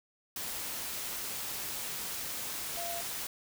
sine tone in noise, 686 Hz, F5, 31 cents flat, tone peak -38 dBFS, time 2.77-3.01 s, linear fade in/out 2 ms, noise white, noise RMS -38 dBFS, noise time 0.36-3.27 s, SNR -3 dB, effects none

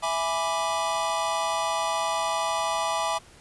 square chord, E dominant seventh, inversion none, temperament equal, 659.3 / 830.6 / 987.8 / 1174.7 Hz, E5 / G#5 / B5 / D6, 0 / 0 / 0 / 0 cents, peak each -31 dBFS, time 0.02-3.19 s, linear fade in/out 20 ms, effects pink hiss -52 dBFS RMS until 3.4 s + resampled to 24000 Hz

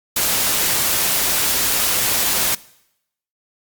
white noise, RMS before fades -18 dBFS, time 0.16-2.55 s, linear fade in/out 5 ms, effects noise-tail reverb RT60 0.8 s tail -21 dB re dry + Opus 48 kbps

